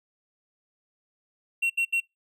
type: tone bursts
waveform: triangle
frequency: 2731 Hz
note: F7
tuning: 39 cents flat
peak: -20 dBFS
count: 3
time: 1.62-2.004 s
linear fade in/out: 10 ms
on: 80 ms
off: 72 ms
effects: noise-tail reverb RT60 0.2 s tail -25 dB re dry